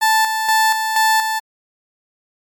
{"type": "tone with tremolo", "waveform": "30% pulse", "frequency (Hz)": 880, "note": "A5", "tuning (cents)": 0, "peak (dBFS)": -9, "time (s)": [0.01, 1.4], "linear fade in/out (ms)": 20, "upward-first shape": "square", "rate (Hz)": 2.1, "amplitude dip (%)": 50, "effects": ["MP3 96 kbps"]}